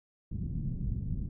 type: low-pass noise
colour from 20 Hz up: white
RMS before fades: -34 dBFS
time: 0.31-1.29 s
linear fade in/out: 5 ms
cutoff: 170 Hz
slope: 24 dB/octave
effects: none

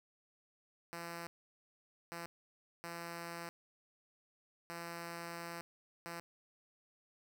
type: tone bursts at uneven times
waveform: 5% pulse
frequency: 169.8 Hz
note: F3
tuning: 48 cents flat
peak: -32 dBFS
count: 5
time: 0.93-1.27 / 2.12-2.26 / 2.84-3.49 / 4.7-5.61 / 6.06-6.2 s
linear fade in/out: 0 ms
effects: none

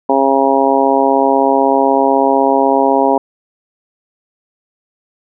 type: harmonic tone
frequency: 136.1 Hz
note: C#3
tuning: 31 cents flat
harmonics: 2 / 3 / 4 / 5 / 6 / 7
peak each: -16 / -16 / -16 / -16 / -16 / -16 dBFS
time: 0.09-3.18 s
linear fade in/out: 5 ms
effects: none

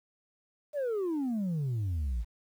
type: exponential sweep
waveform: sine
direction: down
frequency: 611 to 51.91 Hz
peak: -26 dBFS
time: 0.73-2.25 s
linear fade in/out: 50 ms
effects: tanh soft clip ceiling -28 dBFS + 10-bit

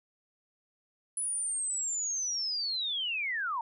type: linear sweep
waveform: sine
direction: down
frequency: 10060 to 880 Hz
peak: -30 dBFS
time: 1.17-3.61 s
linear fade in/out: 2 ms
effects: none

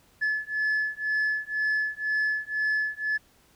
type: beating tone pair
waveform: sine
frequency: 1721 / 1723 Hz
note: A6 / A6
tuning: -39 / -37 cents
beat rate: 2 Hz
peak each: -26 dBFS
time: 0.21-3.18 s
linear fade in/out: 20 ms
effects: tanh soft clip ceiling -21 dBFS + pink hiss -61 dBFS RMS until 3.55 s

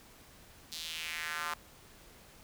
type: tone with high-pass filter sweep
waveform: square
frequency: 80.4 Hz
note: E2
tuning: 43 cents flat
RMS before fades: -39 dBFS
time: 0.72-1.54 s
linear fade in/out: 0 ms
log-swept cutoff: 4300 to 1100 Hz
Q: 2.5
effects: pink hiss -57 dBFS RMS until 2.43 s

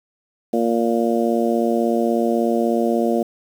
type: harmonic tone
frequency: 116.4 Hz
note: A#2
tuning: 2 cents flat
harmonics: 2 / 3 / 4 / 5 / 6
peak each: -20 / -22 / -23 / -24 / -25 dBFS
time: 0.53-3.23 s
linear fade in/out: 5 ms
effects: 7-bit

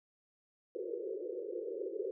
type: band-pass noise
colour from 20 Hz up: pink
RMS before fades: -40 dBFS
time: 0.75-2.11 s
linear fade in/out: 0 ms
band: 350 to 520 Hz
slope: 96 dB/octave
effects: none

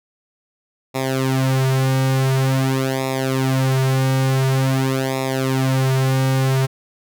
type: tone with flanger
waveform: sawtooth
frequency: 132.5 Hz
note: C3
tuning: 22 cents sharp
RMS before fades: -18 dBFS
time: 0.94-6.67 s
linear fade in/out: 20 ms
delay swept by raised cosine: 0.65 to 4.65 ms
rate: 0.47 Hz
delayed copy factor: -1
effects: none

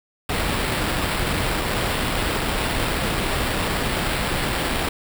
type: noise with sample-and-hold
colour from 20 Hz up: pink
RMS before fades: -23 dBFS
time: 0.29-4.89 s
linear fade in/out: 5 ms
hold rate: 6300 Hz
effects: none

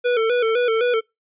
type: tone with vibrato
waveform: square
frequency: 467.7 Hz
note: A#4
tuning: 6 cents sharp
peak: -17 dBFS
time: 0.04-1.01 s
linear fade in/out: 20 ms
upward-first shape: square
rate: 3.9 Hz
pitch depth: 78 cents each way
effects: noise-tail reverb RT60 0.2 s tail -25 dB re dry + resampled to 8000 Hz

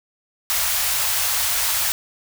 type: band-stop noise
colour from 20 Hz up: white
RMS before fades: -21 dBFS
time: 0.5-1.92 s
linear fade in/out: 0 ms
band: 100 to 650 Hz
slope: 24 dB/octave
effects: none

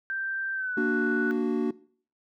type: tone with pitch glide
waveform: sine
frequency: 1568 to 1480.9 Hz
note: G6 to F#6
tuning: 0 to +1 cents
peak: -28 dBFS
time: 0.1-1.31 s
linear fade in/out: 0 ms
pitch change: -99 cents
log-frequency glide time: 0.54-0.75 s
type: chord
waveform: triangle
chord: Bb augmented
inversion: none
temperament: equal with one note detuned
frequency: 233.1 / 293.7 / 372.1 Hz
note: Bb3 / D4 / F#4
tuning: 0 / 0 / +10 cents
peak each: -26 / -27 / -26 dBFS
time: 0.77-1.71 s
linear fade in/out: 5 ms
effects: noise-tail reverb RT60 0.5 s tail -21 dB re dry

